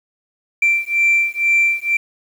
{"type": "beating tone pair", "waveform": "sine", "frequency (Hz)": [2349, 2351.1], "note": ["D7", "D7"], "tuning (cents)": [0, 1], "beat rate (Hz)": 2.1, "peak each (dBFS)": [-15, -15], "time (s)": [0.62, 1.97], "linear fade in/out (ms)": 5, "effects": ["tanh soft clip ceiling -8 dBFS", "7-bit"]}